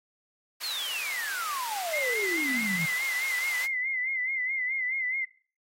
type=high-pass noise; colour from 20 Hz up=pink; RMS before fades=-38 dBFS; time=0.6-3.67 s; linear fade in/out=20 ms; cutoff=1300 Hz; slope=12 dB/octave
type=exponential sweep; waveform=sine; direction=down; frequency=4435 to 155.56 Hz; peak=-31 dBFS; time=0.63-2.86 s; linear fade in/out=10 ms
type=tone with vibrato; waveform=sine; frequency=2064 Hz; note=C7; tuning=24 cents flat; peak=-27 dBFS; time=1.93-5.25 s; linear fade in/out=5 ms; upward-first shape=sine; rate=4.7 Hz; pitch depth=73 cents each way
effects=noise-tail reverb RT60 0.4 s tail -20 dB re dry + AAC 48 kbps